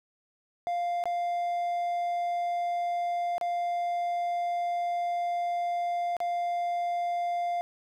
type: tone with dropouts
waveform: triangle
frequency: 698.5 Hz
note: F5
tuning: in tune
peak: -25 dBFS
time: 0.67-7.61 s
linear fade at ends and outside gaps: 0 ms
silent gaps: 1.039-1.056 / 3.381-3.412 / 6.167-6.203 s
effects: none